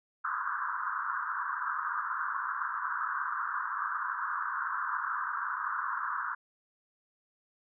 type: band-pass noise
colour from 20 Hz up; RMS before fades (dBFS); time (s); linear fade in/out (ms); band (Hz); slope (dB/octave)
pink; -34; 0.24-6.35; 10; 1000 to 1600; 96
effects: none